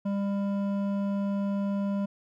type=tone with hard clipping; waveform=sine; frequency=199.6 Hz; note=G3; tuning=32 cents sharp; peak=-28 dBFS; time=0.05-2.06 s; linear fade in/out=10 ms; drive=10 dB; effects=none